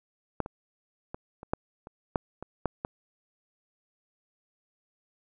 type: clicks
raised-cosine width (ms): 1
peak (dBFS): -13 / -24 / -22 / -28 / -12 / -29 / -11 / -24 / -12 / -17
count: 10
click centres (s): 0.403 / 0.461 / 1.145 / 1.431 / 1.535 / 1.871 / 2.158 / 2.426 / 2.657 / 2.849
effects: none